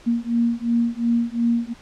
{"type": "beating tone pair", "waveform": "sine", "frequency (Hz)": [233.1, 235.9], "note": ["A#3", "A#3"], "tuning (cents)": [0, 21], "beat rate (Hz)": 2.8, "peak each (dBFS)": -21, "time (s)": [0.06, 1.74], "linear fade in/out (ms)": 20, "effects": ["pink hiss -48 dBFS RMS until 1.81 s", "low-pass 6000 Hz 12 dB/octave"]}